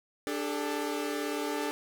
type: chord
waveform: sawtooth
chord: D suspended fourth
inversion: none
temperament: equal with one note detuned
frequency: 293.7 / 401.9 / 440 Hz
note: D4 / G4 / A4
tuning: 0 / +43 / 0 cents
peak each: -30 / -33 / -32 dBFS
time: 0.27-1.71 s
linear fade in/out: 0 ms
effects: none